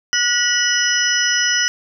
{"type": "tone cluster", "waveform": "sine", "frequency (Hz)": [1454, 1933, 2948, 5150, 5890], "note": ["F#6", "B6", "F#7", "E8", "F#8"], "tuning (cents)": [-31, -38, -7, -41, -9], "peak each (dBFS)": -21, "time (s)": [0.13, 1.68], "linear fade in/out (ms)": 0, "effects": []}